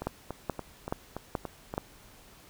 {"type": "two click trains", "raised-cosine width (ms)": 1, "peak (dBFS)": [-21, -15], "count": [7, 5], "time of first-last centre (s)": [[0.02, 1.739], [0.07, 1.779]], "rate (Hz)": [3.49, 2.34], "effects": ["pink hiss -55 dBFS RMS until 2.49 s"]}